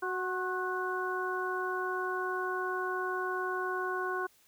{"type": "harmonic tone with a mistuned harmonic", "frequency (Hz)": 370, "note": "F#4", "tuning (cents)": 0, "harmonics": [1, 2, 3, 4], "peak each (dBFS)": [-35, -40, -36, -36], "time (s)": [0.02, 4.27], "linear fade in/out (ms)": 10, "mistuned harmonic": 3, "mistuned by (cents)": -43, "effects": ["white hiss -65 dBFS RMS until 4.47 s"]}